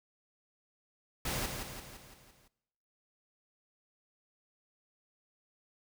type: noise with echo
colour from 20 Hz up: pink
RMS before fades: -35 dBFS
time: 1.25-1.46 s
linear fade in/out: 5 ms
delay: 170 ms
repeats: 6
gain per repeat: -5 dB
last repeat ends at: 2.48 s
effects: noise-tail reverb RT60 1.0 s tail -21 dB re dry